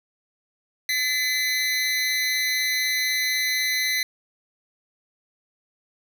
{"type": "tone with amplitude modulation", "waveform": "25% pulse", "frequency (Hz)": 2024, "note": "B6", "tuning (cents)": 42, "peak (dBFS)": -15, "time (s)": [0.89, 4.03], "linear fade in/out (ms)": 2, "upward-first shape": "sine", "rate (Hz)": 276, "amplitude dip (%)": 65, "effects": []}